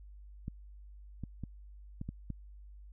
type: clicks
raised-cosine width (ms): 5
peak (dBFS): -26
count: 6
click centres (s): 0.481 / 1.237 / 1.437 / 2.014 / 2.09 / 2.303
effects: added 50 Hz sine -49 dBFS peak until 2.92 s